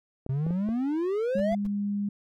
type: clicks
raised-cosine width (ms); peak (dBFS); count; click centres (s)
2; -23; 4; 0.264 / 0.466 / 0.507 / 0.689
type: exponential sweep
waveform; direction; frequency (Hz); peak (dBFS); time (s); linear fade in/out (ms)
triangle; up; 128.4 to 700; -23; 0.29-1.55; 5
type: tone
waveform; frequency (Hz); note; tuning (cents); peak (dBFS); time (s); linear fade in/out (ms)
sine; 203.2; G#3; -38; -26; 1.35-2.09; 5
type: noise bursts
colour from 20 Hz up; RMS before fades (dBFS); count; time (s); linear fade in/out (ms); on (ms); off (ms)
brown; -39; 3; 1.38-1.669; 5; 23; 110
effects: none